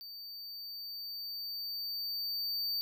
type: tone with level ramp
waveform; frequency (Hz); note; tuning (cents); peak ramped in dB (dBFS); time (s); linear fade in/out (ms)
square; 4600; D8; -37; -45 to -32; 0.01-2.81; 0
effects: none